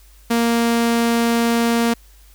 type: tone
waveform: sawtooth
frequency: 233.1 Hz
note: A#3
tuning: in tune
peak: -11 dBFS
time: 0.3-1.94 s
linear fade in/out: 10 ms
effects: added 50 Hz sine -45 dBFS peak until 2.34 s + white hiss -53 dBFS RMS until 2.34 s